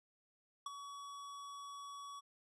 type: tone with ADSR envelope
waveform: square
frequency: 1130 Hz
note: C#6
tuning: 33 cents sharp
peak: -39 dBFS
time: 0.66-2.21 s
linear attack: 4 ms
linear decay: 21 ms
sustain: -9 dB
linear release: 25 ms
effects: resampled to 22050 Hz